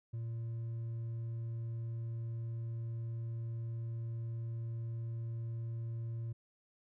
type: tone with hard clipping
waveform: sine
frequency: 115.2 Hz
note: A#2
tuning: 20 cents flat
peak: -38 dBFS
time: 0.13-6.33 s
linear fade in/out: 10 ms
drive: 2 dB
effects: none